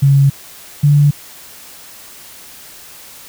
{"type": "tone pair in turn", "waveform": "sine", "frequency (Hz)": [138.59, 145.33], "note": ["C#3", "D3"], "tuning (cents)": [0, -18], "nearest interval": "minor second", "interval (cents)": 82, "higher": "second", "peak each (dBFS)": -6, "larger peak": "neither", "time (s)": [[0.02, 0.3], [0.83, 1.11]], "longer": "neither", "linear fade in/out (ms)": 10, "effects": ["white hiss -37 dBFS RMS until 3.28 s"]}